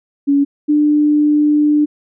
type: tone pair in turn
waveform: sine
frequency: 282.2 / 297.7 Hz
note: C#4 / D4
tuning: +31 / +24 cents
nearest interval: minor second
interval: 93 cents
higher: second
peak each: -9 dBFS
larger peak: neither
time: 0.27-0.45 / 0.68-1.86 s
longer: second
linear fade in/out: 20 ms
effects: none